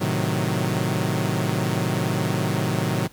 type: chord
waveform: sawtooth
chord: A diminished seventh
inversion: none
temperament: equal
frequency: 110 / 130.81 / 155.56 / 185 Hz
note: A2 / C3 / Eb3 / Gb3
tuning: 0 / 0 / 0 / 0 cents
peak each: -23 dBFS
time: 0-3.08 s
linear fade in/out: 20 ms
effects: pink hiss -51 dBFS RMS until 3.12 s